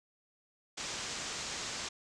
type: low-pass noise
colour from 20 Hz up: white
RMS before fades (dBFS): -40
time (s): 0.77-1.89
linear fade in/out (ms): 10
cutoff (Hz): 7600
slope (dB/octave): 48
effects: none